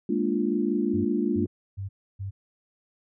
sine chord, Bb dominant seventh, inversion third, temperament equal, 207.7 / 233.1 / 293.7 / 349.2 Hz, Ab3 / Bb3 / D4 / F4, 0 / 0 / 0 / 0 cents, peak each -28 dBFS, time 0.09-1.46 s, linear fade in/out 5 ms
sine tone bursts, 98 Hz, G2, in tune, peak -30 dBFS, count 4, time 0.93-2.31 s, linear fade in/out 20 ms, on 120 ms, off 300 ms
effects none

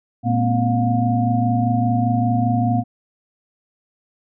sine tone cluster, 115.8 / 213.7 / 241.4 / 266.4 / 712 Hz, A#2 / G#3 / B3 / C4 / F5, -11 / +50 / -39 / +31 / +33 cents, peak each -19 / -28 / -20 / -27 / -22 dBFS, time 0.23-2.84 s, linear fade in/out 50 ms, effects none

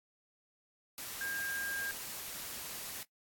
sine tone in noise, 1609 Hz, G6, 45 cents sharp, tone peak -36 dBFS, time 1.21-1.91 s, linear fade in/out 0 ms, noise white, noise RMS -43 dBFS, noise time 0.98-3.03 s, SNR +4 dB, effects noise-tail reverb RT60 0.1 s tail -19 dB re dry + AAC 64 kbps

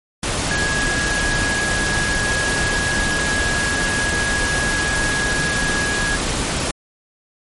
sine tone in noise, 1661.2 Hz, G#6, in tune, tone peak -20 dBFS, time 0.51-6.16 s, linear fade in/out 2 ms, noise pink, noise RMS -21 dBFS, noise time 0.23-6.71 s, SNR -2 dB, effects MP3 48 kbps

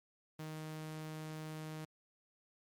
sawtooth tone, 156.1 Hz, D#3, 6 cents sharp, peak -39 dBFS, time 0.39-1.85 s, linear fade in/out 5 ms, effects MP3 96 kbps

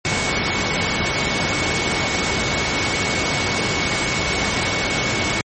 sine tone in noise, 2219 Hz, C#7, 1 cent sharp, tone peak -25 dBFS, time 0.05-5.41 s, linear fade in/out 0 ms, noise pink, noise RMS -20 dBFS, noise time 0.05-5.41 s, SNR -8 dB, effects high-pass 80 Hz 12 dB/octave + MP3 32 kbps

